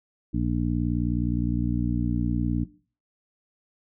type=harmonic tone; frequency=59.5 Hz; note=A#1; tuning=36 cents sharp; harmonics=1 / 2 / 3 / 4 / 5; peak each=-29 / -29 / -29 / -29 / -29 dBFS; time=0.33-2.65 s; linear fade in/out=20 ms; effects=noise-tail reverb RT60 0.4 s tail -18 dB re dry